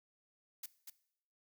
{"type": "noise with echo", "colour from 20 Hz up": "blue", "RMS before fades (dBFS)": -44, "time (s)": [0.63, 0.66], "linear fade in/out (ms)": 5, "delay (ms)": 240, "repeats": 1, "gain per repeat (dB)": -5, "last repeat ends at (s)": 0.9, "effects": ["noise-tail reverb RT60 0.7 s tail -18 dB re dry"]}